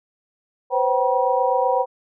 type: tone cluster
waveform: sine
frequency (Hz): 502 / 530 / 769 / 962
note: B4 / C5 / G5 / B5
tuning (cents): +28 / +22 / -33 / -46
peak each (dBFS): -22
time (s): 0.7-1.86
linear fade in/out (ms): 50
effects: none